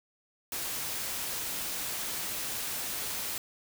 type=noise; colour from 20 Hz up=white; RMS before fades=-35 dBFS; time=0.52-3.38 s; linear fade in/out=2 ms; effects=none